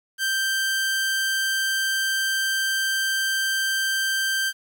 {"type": "tone", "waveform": "sawtooth", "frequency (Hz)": 1568, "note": "G6", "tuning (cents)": 0, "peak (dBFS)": -18, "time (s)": [0.18, 4.53], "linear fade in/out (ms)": 50, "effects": ["9-bit"]}